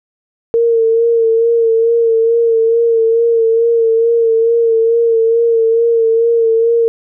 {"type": "tone with vibrato", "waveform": "sine", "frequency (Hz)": 458.3, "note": "A#4", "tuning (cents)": -29, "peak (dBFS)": -8, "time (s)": [0.54, 6.88], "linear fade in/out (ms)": 0, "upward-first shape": "sine", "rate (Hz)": 2.3, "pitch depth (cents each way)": 31, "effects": []}